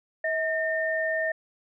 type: tone pair together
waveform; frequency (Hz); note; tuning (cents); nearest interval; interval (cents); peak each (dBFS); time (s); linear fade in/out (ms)
sine; 640.7 / 1818; E5 / A#6; -49 / -44; octave + tritone; 1805; -27; 0.24-1.32; 5
effects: none